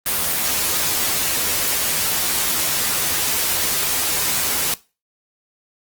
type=noise with comb filter; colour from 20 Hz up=white; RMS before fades=-20 dBFS; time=0.06-4.74 s; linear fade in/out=2 ms; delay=12 ms; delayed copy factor=+0.6; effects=noise-tail reverb RT60 0.3 s tail -20 dB re dry + Opus 24 kbps